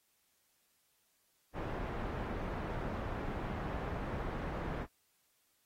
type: low-pass noise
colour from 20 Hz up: pink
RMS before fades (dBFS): -39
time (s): 1.53-4.87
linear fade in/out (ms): 50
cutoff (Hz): 1300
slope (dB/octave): 12
effects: white hiss -75 dBFS RMS until 5.65 s + AAC 48 kbps